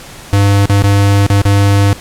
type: tone with dropouts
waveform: square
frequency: 100.2 Hz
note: G2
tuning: 38 cents sharp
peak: -7 dBFS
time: 0.33-1.93 s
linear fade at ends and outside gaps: 0 ms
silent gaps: 0.656-0.697 / 0.822-0.839 / 1.265-1.301 / 1.417-1.453 s
effects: pink hiss -32 dBFS RMS until 2 s + low-pass 12000 Hz 12 dB/octave